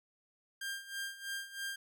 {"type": "tone with tremolo", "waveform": "sawtooth", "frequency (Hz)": 1597, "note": "G6", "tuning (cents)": 32, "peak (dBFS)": -33, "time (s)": [0.61, 1.76], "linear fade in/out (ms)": 5, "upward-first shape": "sine", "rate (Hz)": 3.1, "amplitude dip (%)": 80, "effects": []}